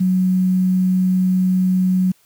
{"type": "tone with quantisation", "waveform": "sine", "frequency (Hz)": 185, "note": "F#3", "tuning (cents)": 0, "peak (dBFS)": -13, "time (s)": [0, 2.12], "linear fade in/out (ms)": 10, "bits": 7, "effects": ["white hiss -57 dBFS RMS until 2.25 s"]}